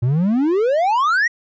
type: exponential sweep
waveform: triangle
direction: up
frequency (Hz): 114.3 to 1960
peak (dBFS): -12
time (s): 0.02-1.28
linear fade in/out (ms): 10
effects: resampled to 16000 Hz